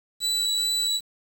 35% pulse tone with vibrato, 3951 Hz, B7, in tune, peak -21 dBFS, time 0.2-1.01 s, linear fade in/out 50 ms, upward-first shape triangle, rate 2.4 Hz, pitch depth 10 cents each way, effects 8-bit

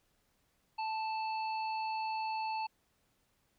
harmonic tone, 880 Hz, A5, in tune, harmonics 1 / 3 / 5, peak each -34 / -44 / -48 dBFS, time 0.78-2.67 s, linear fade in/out 10 ms, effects pink hiss -75 dBFS RMS until 3.58 s

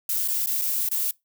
violet noise with dropouts, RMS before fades -25 dBFS, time 0.09-1.11 s, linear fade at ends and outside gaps 2 ms, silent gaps 0.278-0.283 / 0.461-0.471 / 0.616-0.619 / 0.888-0.913 s, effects noise-tail reverb RT60 0.2 s tail -24 dB re dry

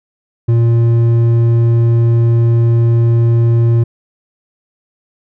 sine tone with hard clipping, 116.54 Hz, A#2, in tune, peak -9 dBFS, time 0.48-3.84 s, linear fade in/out 10 ms, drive 6 dB, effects none

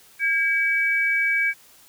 sine tone pair together, 1621.8 / 2283 Hz, G#6 / D7, -42 / -50 cents, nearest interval tritone, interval 592 cents, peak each -23 / -20 dBFS, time 0.19-1.54 s, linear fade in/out 50 ms, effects white hiss -52 dBFS RMS until 1.88 s

